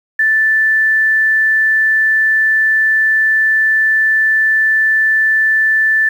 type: tone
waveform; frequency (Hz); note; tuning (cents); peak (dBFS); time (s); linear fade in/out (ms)
sine; 1760; A6; 0; -9; 0.19-6.09; 5
effects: 7-bit